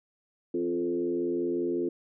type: tone with frequency modulation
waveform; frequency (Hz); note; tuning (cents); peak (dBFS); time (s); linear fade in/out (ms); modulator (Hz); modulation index
sine; 349.2; F4; 0; -26; 0.54-1.89; 5; 85.3; 1
effects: none